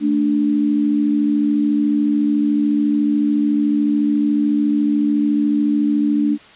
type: tone pair together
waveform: sine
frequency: 219.8 / 293.7 Hz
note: A3 / D4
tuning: -2 / 0 cents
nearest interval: perfect fourth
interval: 502 cents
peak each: -19 / -15 dBFS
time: 0-6.38 s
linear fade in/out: 50 ms
effects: white hiss -44 dBFS RMS until 6.55 s + resampled to 8000 Hz